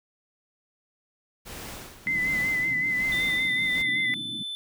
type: noise with tremolo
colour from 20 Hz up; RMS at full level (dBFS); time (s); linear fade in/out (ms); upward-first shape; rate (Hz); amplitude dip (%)
pink; -38; 1.45-3.83; 20; sine; 1.3; 75
type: band-pass noise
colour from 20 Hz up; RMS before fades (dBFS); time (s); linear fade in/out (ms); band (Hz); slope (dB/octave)
white; -41; 2.06-4.43; 5; 110 to 330; 96
type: tone with vibrato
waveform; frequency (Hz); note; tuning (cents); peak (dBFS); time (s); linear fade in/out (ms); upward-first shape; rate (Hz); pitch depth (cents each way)
sine; 2035; C7; -49; -23; 2.07-4.14; 0; sine; 5.3; 37
type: tone with pitch glide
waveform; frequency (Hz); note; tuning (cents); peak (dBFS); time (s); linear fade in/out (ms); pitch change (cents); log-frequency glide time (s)
triangle; 3586 to 3520; A7 to A7; +32 to 0; -30; 3.12-4.55; 0; -32; 3.64-4.14
effects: none